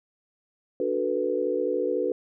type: chord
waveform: sine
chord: B minor seventh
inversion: first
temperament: equal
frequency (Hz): 293.7 / 370 / 440 / 493.9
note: D4 / F#4 / A4 / B4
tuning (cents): 0 / 0 / 0 / 0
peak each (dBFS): -32 / -29 / -29 / -27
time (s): 0.8-2.12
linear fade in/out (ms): 2
effects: none